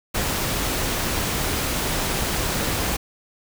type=noise; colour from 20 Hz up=pink; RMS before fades=-24 dBFS; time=0.14-2.97 s; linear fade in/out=10 ms; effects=none